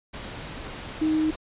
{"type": "tone in noise", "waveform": "sine", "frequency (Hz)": 312.3, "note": "D#4", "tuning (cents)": 7, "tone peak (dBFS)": -20, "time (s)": [1.01, 1.31], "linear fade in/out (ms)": 10, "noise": "pink", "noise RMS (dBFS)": -37, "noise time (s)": [0.13, 1.36], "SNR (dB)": 14, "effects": ["resampled to 8000 Hz"]}